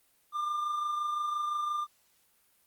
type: tone pair together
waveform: triangle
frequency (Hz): 1196 / 1221.8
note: D6 / D#6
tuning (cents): +31 / -32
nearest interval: unison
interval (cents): 37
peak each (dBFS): -28 / -40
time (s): 0.32-1.87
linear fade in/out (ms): 50
effects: white hiss -68 dBFS RMS until 2.66 s + Opus 32 kbps

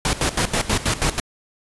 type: noise with tremolo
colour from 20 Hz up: pink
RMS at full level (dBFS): -19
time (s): 0.05-1.2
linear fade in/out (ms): 2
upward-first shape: square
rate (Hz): 6.2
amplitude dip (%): 80
effects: resampled to 24000 Hz

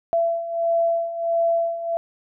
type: beating tone pair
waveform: sine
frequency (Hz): 671 / 672.5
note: E5 / E5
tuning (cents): +31 / +34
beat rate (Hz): 1.5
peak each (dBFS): -25 / -20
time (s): 0.13-1.97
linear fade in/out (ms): 0
effects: none

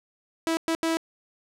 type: tone bursts at uneven times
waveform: sawtooth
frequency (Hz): 326.9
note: E4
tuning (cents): -14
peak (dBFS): -19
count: 3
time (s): 0.47-0.57 / 0.68-0.75 / 0.83-0.97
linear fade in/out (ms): 0
effects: low-pass 11000 Hz 12 dB/octave

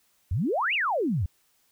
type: exponential two-way sweep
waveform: sine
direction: up then down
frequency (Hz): 74.8 to 2960 to 74.8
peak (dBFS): -23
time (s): 0.31-1.26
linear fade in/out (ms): 5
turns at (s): 0.74
effects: white hiss -67 dBFS RMS until 1.71 s

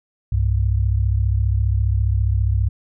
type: tone pair together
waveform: sine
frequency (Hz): 65 / 99.87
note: C2 / G2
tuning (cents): -11 / +33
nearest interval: perfect fifth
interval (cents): 744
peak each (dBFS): -18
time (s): 0.32-2.69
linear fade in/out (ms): 5
effects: none

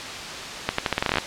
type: accelerating click train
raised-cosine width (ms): 0.3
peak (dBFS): -4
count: 13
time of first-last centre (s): 0.69-1.184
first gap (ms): 94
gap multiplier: 0.83
effects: white hiss -32 dBFS RMS until 1.26 s + low-pass 5000 Hz 12 dB/octave

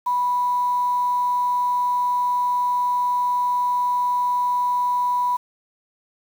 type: tone with quantisation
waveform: sine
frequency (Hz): 984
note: B5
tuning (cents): -7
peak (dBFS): -18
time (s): 0.06-5.37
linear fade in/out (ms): 10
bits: 7
effects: none

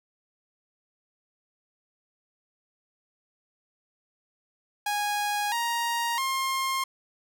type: tone with pitch steps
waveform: sawtooth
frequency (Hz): 826 / 937.9 / 1065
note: G#5 / A#5 / C6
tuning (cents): -10 / +10 / +30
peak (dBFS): -22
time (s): 4.86-6.84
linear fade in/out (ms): 5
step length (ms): 660
effects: none

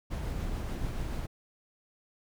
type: noise with tremolo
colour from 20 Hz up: brown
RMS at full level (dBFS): -33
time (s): 0.1-1.27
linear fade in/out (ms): 20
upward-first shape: triangle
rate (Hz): 6.9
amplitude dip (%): 25
effects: none

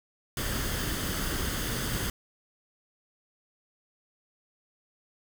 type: noise with comb filter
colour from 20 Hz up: pink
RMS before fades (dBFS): -31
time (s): 0.37-2.1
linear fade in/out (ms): 2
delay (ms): 0.62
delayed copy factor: +0.5
effects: none

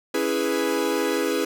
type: chord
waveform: 45% pulse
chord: C# minor seventh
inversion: none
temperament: equal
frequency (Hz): 277.2 / 329.6 / 415.3 / 493.9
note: C#4 / E4 / G#4 / B4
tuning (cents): 0 / 0 / 0 / 0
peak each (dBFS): -29 / -27 / -26 / -27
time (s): 0.14-1.45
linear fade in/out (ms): 5
effects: none

